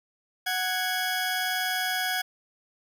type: tone pair together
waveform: 20% pulse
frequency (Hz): 740 / 1659.8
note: F#5 / G#6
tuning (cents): 0 / -1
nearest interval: octave + major second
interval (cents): 1399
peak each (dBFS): -24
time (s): 0.46-2.22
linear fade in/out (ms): 10
effects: none